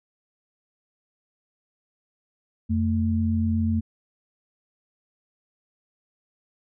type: tone pair together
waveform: sine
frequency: 88.5 / 223 Hz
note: F2 / A3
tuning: +23 / +23 cents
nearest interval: octave + major third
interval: 1600 cents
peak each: -23 dBFS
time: 2.69-3.81 s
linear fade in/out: 20 ms
effects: none